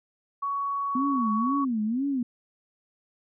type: tone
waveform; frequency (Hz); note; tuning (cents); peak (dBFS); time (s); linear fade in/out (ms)
sine; 1120; C#6; +18; -26; 0.42-1.65; 10
type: tone with vibrato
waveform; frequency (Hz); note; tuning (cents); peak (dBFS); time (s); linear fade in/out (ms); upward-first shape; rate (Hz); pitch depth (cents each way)
sine; 244.8; B3; -15; -24; 0.95-2.23; 5; sine; 2; 250
effects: none